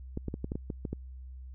clicks, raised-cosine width 3 ms, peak -21 dBFS, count 9, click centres 0.174 / 0.283 / 0.341 / 0.444 / 0.519 / 0.555 / 0.702 / 0.852 / 0.93 s, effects added 64 Hz sine -42 dBFS peak until 1.54 s

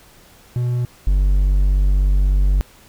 triangle tone pair in turn, 122.4 / 48.18 Hz, B2 / G1, -15 / -29 cents, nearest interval octave + major third, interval 1614 cents, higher first, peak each -15 / -10 dBFS, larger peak second, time 0.56-0.85 / 1.07-2.61 s, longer second, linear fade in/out 0 ms, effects pink hiss -48 dBFS RMS until 2.88 s

